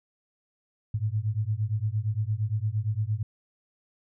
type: beating tone pair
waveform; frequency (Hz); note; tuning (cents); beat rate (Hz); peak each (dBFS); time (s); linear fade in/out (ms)
sine; 103.1 / 111.8; G#2 / A2; -12 / +28; 8.7; -28; 0.94-3.23; 5
effects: none